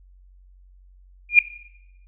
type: tone with exponential growth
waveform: sine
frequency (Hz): 2416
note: D7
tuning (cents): +48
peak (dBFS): -3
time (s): 1.29-1.39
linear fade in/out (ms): 2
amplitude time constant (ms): 21
effects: noise-tail reverb RT60 0.9 s tail -18 dB re dry + added 46 Hz sine -48 dBFS peak until 2.07 s